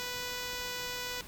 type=tone; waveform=5% pulse; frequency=493.9 Hz; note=B4; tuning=in tune; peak=-24 dBFS; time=0-1.21 s; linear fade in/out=0 ms; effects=pink hiss -49 dBFS RMS until 1.27 s